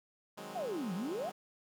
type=chord; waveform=10% pulse; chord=Ab dominant seventh; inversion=second; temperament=equal; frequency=155.56 / 185 / 207.7 / 261.6 Hz; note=Eb3 / Gb3 / Ab3 / C4; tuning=0 / 0 / 0 / 0 cents; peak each=-44 / -41 / -39 / -44 dBFS; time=0.37-1.32 s; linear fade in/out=10 ms
type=exponential two-way sweep; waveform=sine; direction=down then up; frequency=781 to 167.4 to 781 Hz; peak=-35 dBFS; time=0.55-1.3 s; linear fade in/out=10 ms; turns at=0.94 s
effects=none